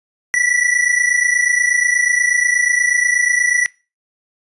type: tone pair together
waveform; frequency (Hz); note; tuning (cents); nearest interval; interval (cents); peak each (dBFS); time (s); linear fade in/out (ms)
square; 1948 / 1976.3; B6 / B6; -24 / +1; unison; 25; -16 / -18; 0.34-3.66; 0
effects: noise-tail reverb RT60 0.3 s tail -23 dB re dry + resampled to 24000 Hz